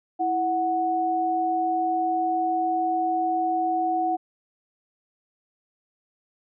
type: tone pair together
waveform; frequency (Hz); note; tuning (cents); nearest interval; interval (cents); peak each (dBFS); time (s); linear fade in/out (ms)
sine; 329.2 / 739; E4 / F#5; -2 / -2; octave + major second; 1400; -28 / -22; 0.19-4.17; 20
effects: none